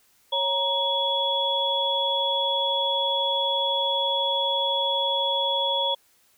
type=tone cluster; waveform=sine; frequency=553 / 939 / 3372 Hz; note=C#5 / A#5 / G#7; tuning=-4 / +12 / +26 cents; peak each=-28 / -27 / -24 dBFS; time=0.32-5.95 s; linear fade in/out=10 ms; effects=white hiss -62 dBFS RMS until 6.37 s